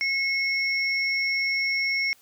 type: tone pair together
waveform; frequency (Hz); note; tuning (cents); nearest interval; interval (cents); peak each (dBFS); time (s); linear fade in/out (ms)
sine; 2179 / 5498; C#7 / F8; -30 / -28; octave + major third; 1602; -23 / -30; 0.01-2.13; 0
effects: white hiss -58 dBFS RMS until 2.21 s